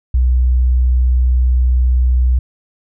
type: tone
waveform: sine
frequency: 62.4 Hz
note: B1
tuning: 19 cents sharp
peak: -9 dBFS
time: 0.14-2.39 s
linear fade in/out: 5 ms
effects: none

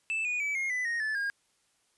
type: tone with pitch steps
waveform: triangle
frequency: 2637 / 2460 / 2296 / 2142 / 1998.5 / 1864.6 / 1739.8 / 1623.3 Hz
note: E7 / D#7 / D7 / C7 / B6 / A#6 / A6 / G#6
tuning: 0 / -20 / -40 / +40 / +20 / 0 / -20 / -40 cents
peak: -27 dBFS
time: 0.1-1.3 s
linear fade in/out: 0 ms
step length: 150 ms
effects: white hiss -71 dBFS RMS until 1.97 s + resampled to 24000 Hz

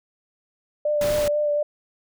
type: tone with vibrato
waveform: sine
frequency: 592 Hz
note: D5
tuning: 14 cents sharp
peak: -19 dBFS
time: 0.85-1.63 s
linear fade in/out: 5 ms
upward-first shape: sine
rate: 4.1 Hz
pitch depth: 19 cents each way
type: noise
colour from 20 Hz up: pink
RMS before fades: -30 dBFS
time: 1.01-1.28 s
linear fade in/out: 2 ms
effects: none

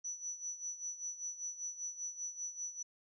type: tone with tremolo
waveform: sine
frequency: 5930 Hz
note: F#8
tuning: 3 cents sharp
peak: -37 dBFS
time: 0.04-2.83 s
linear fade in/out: 10 ms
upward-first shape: sine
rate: 5.1 Hz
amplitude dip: 75%
effects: none

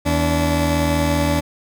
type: tone pair together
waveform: 20% pulse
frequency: 80.87 / 288.2 Hz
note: E2 / D4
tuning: -33 / -33 cents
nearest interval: octave + minor seventh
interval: 2200 cents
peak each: -14 dBFS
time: 0.05-1.41 s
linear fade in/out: 20 ms
effects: none

